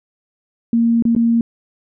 sine tone with dropouts, 231.9 Hz, A#3, 9 cents flat, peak -11 dBFS, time 0.73-1.41 s, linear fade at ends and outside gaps 2 ms, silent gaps 1.024-1.052 / 1.151-1.163 s, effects none

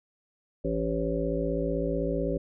harmonic tone, 55.8 Hz, A1, 25 cents sharp, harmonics 1 / 3 / 5 / 7 / 9 / 10, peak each -33 / -33 / -33 / -33 / -33 / -33 dBFS, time 0.64-2.38 s, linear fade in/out 10 ms, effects none

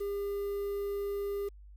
triangle tone with quantisation, 402.9 Hz, G4, 48 cents sharp, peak -30 dBFS, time 0-1.49 s, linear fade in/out 10 ms, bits 9, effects added 50 Hz sine -49 dBFS peak until 1.76 s

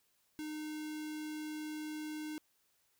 square tone with notch filter, 306.2 Hz, D#4, 28 cents flat, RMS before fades -42 dBFS, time 0.39-2.38 s, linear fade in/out 0 ms, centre 780 Hz, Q 1.3, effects white hiss -75 dBFS RMS until 2.99 s

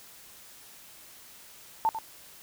sine tone with echo, 890 Hz, A5, 20 cents sharp, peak -21 dBFS, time 1.85-1.89 s, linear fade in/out 0 ms, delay 97 ms, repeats 1, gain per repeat -10 dB, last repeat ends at 1.987 s, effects white hiss -51 dBFS RMS until 2.42 s

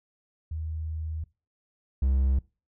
sine / triangle tone pair in turn, 79.1 / 66.51 Hz, D#2 / C2, +29 / +29 cents, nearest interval minor third, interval 300 cents, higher first, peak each -30 / -19 dBFS, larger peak second, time 0.51-1.24 / 2.02-2.39 s, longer first, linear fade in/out 5 ms, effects noise-tail reverb RT60 0.3 s tail -22 dB re dry

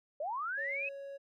sine linear sweep, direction up, 554.4 to 2612 Hz, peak -34 dBFS, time 0.2-0.89 s, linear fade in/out 5 ms
triangle tone, 555 Hz, C#5, 2 cents sharp, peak -40 dBFS, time 0.57-1.18 s, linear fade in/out 20 ms
effects none

